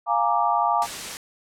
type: chord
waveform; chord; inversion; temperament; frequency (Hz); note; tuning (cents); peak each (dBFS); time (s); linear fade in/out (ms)
sine; Bb dominant seventh; second; equal; 698.5 / 830.6 / 932.3 / 1174.7; F5 / Ab5 / Bb5 / D6; 0 / 0 / 0 / 0; -24; 0.06-0.87; 50
type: noise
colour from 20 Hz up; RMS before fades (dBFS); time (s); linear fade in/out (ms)
white; -32; 0.82-1.17; 0
effects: low-pass 9000 Hz 12 dB/octave

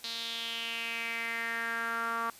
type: tone with band-pass filter sweep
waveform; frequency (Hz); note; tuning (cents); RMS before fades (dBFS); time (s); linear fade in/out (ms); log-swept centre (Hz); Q
sawtooth; 230.2; A#3; -22; -35; 0.04-2.3; 2; 4100 to 1200; 4.7
effects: white hiss -53 dBFS RMS until 2.39 s + resampled to 32000 Hz

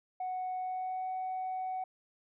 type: tone with pitch glide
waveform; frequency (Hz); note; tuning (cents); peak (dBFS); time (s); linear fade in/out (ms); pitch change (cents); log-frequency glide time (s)
sine; 740 to 747.7; F#5 to F#5; 0 to +18; -32; 0.2-1.84; 5; +18; 0.59-1.08
effects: tanh soft clip ceiling -31 dBFS

